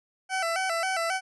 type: tone with vibrato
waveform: 20% pulse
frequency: 711 Hz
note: F5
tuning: 31 cents sharp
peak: -21 dBFS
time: 0.29-1.21 s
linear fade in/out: 50 ms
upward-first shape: square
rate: 3.7 Hz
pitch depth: 110 cents each way
effects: resampled to 24000 Hz